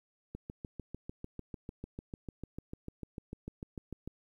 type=click train; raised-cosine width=3 ms; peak=-28 dBFS; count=26; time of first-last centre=0.35-4.076 s; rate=6.71 Hz; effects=11-bit